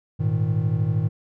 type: chord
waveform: triangle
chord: Ab suspended second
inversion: none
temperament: equal with one note detuned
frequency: 103.83 / 116.54 / 156.37 Hz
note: Ab2 / Bb2 / Eb3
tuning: 0 / 0 / +9 cents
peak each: -22 dBFS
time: 0.19-1.09 s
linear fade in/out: 20 ms
effects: none